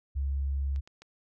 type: tone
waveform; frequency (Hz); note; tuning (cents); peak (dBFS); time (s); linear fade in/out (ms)
sine; 68.9; C#2; -10; -27; 0.15-0.81; 20
type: clicks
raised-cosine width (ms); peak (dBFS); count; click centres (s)
0.2; -35 / -34 / -32; 3; 0.761 / 0.875 / 1.02
effects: none